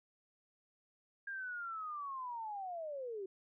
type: linear sweep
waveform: sine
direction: down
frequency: 1620 to 370 Hz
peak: -40 dBFS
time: 1.27-3.26 s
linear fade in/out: 5 ms
effects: none